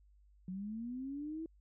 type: linear sweep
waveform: sine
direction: up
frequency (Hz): 179.7 to 329.6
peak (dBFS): -39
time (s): 0.48-1.46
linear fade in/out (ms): 2
effects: added 50 Hz sine -62 dBFS peak until 1.6 s